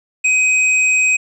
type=tone; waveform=square; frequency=2518 Hz; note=D#7; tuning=20 cents sharp; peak=-12 dBFS; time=0.24-1.17 s; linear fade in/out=10 ms; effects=resampled to 24000 Hz